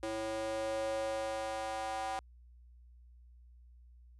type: tone with high-pass filter sweep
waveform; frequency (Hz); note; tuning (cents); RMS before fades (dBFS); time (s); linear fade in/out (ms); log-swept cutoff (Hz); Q
square; 110; A2; 0; -37; 0.03-2.19; 0; 430 to 770; 4.2
effects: added 60 Hz sine -55 dBFS peak until 4.19 s + resampled to 24000 Hz